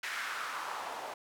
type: noise with band-pass filter sweep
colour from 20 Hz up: white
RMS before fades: -39 dBFS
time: 0.03-1.14 s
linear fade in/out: 5 ms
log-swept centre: 1800 to 710 Hz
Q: 2.5
effects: none